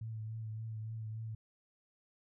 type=tone with vibrato; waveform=sine; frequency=110.5 Hz; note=A2; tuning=8 cents sharp; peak=-39 dBFS; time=0.01-1.35 s; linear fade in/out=5 ms; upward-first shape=triangle; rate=3.5 Hz; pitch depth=34 cents each way; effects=none